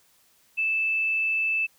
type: tone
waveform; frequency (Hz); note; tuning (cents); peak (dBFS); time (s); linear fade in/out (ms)
sine; 2633; E7; -3; -22; 0.57-1.67; 20
effects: white hiss -62 dBFS RMS until 1.78 s